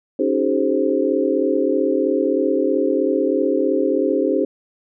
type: tone cluster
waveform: sine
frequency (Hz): 275.5 / 311.2 / 380.9 / 424 / 525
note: C#4 / D#4 / G4 / G#4 / C5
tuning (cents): -11 / 0 / -50 / +36 / +6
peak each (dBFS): -22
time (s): 0.19-4.45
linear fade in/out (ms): 5
effects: none